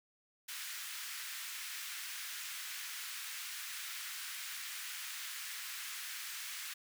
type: high-pass noise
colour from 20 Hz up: pink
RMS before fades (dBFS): -44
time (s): 0.48-6.74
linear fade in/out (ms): 10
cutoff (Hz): 1500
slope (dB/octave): 24
effects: none